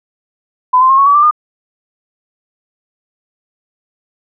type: tone with pitch steps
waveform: sine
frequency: 1008 / 1039.9 / 1072.9 / 1106.9 / 1141.9 / 1178.1 / 1215.5 Hz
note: B5 / C6 / C6 / C#6 / D6 / D6 / D#6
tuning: +35 / -11 / +43 / -3 / -49 / +5 / -41 cents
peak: -5 dBFS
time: 0.73-1.311 s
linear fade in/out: 10 ms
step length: 83 ms
effects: none